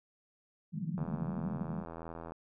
white band-pass noise, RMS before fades -37 dBFS, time 0.72-1.85 s, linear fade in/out 50 ms, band 140 to 210 Hz, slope 48 dB/octave
click train, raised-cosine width 1 ms, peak -30 dBFS, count 112, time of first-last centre 0.98-2.321 s, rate 82.8 Hz
effects none

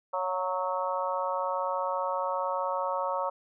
harmonic tone with a mistuned harmonic, 184.9 Hz, F#3, 1 cent flat, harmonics 3 / 4 / 5 / 6 / 7, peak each -32 / -38 / -32 / -34 / -37 dBFS, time 0.13-3.3 s, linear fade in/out 10 ms, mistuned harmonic 4, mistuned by -45 cents, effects none

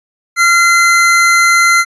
square tone pair together, 1379 / 2058 Hz, F6 / C7, -22 / -29 cents, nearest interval perfect fifth, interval 693 cents, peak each -10 dBFS, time 0.36-1.85 s, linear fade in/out 50 ms, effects resampled to 22050 Hz

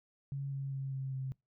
sine tone with pitch steps, 138.59 / 137 / 135.42 / 133.87 / 132.33 Hz, C#3 / C#3 / C#3 / C3 / C3, 0 / -20 / -40 / +40 / +20 cents, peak -35 dBFS, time 0.32-1.32 s, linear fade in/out 0 ms, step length 200 ms, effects noise-tail reverb RT60 0.2 s tail -24 dB re dry

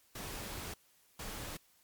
pink noise bursts at uneven times, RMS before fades -43 dBFS, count 2, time 0.15-0.74 / 1.19-1.57 s, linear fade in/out 5 ms, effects white hiss -68 dBFS RMS until 1.83 s + MP3 96 kbps

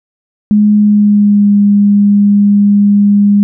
sine tone with pitch glide, 209.2 to 203.5 Hz, G#3 to G#3, +13 to -35 cents, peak -4 dBFS, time 0.51-3.43 s, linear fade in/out 0 ms, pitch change -48 cents, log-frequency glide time 0.74-1.54 s, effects none

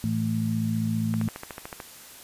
harmonic tone, 55 Hz, A1, in tune, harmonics 2 / 3 / 4, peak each -28 / -31 / -26 dBFS, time 0.04-1.28 s, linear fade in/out 0 ms
click train, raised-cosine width 0.5 ms, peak -20 dBFS, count 10, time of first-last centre 1.14-1.802 s, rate 13.6 Hz
effects white hiss -46 dBFS RMS until 2.23 s + resampled to 32000 Hz

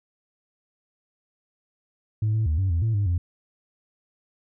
sine tone with pitch steps, 107.7 / 110 / 77.2 / 95.5 / 83.8 / 111.9 / 101.6 / 87.4 Hz, A2 / A2 / D#2 / G2 / E2 / A2 / G#2 / F2, -37 / 0 / -13 / -45 / +29 / +30 / -38 / +2 cents, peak -18 dBFS, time 2.22-3.18 s, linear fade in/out 5 ms, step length 120 ms, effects tanh soft clip ceiling -18 dBFS

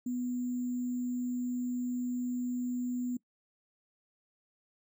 sine tone with sample-and-hold, 247.1 Hz, B3, 1 cent sharp, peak -31 dBFS, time 0.06-3.17 s, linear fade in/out 5 ms, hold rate 7350 Hz, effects noise-tail reverb RT60 0.1 s tail -21 dB re dry

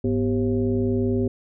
sine tone with frequency modulation, 246.9 Hz, B3, in tune, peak -19 dBFS, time 0.04-1.28 s, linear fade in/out 5 ms, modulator 145 Hz, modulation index 1.3, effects none

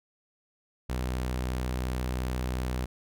sawtooth tone, 62.8 Hz, B1, 30 cents sharp, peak -25 dBFS, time 0.89-2.86 s, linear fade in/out 10 ms, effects none

